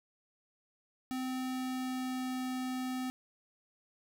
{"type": "tone with pitch glide", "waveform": "square", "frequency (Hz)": [257.7, 255.9], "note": ["C4", "C4"], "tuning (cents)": [-26, -38], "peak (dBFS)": -35, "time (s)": [1.11, 3.1], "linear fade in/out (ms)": 0, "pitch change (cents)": -12, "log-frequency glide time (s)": [1.25, 2.43], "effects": []}